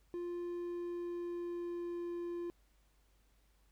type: tone with pitch glide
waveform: triangle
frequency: 349.2 to 346.2 Hz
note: F4 to F4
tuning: 0 to -15 cents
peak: -36 dBFS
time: 0.14-2.5 s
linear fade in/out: 0 ms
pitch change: -15 cents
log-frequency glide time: 0.39-2.15 s
effects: added 50 Hz sine -68 dBFS peak until 3.71 s + pink hiss -75 dBFS RMS until 3.71 s